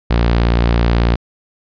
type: tone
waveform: sawtooth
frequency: 58.27 Hz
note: A#1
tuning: in tune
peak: -7 dBFS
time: 0.1-1.16 s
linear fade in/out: 10 ms
effects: resampled to 11025 Hz